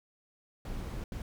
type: noise bursts at uneven times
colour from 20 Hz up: brown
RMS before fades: -38 dBFS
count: 2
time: 0.65-1.04 / 1.12-1.22 s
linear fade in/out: 2 ms
effects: none